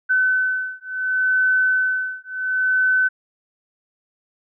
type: beating tone pair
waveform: sine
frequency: 1515 / 1515.7 Hz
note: F#6 / F#6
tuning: +40 / +41 cents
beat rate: 0.7 Hz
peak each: -20 dBFS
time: 0.09-3.09 s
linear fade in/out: 20 ms
effects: none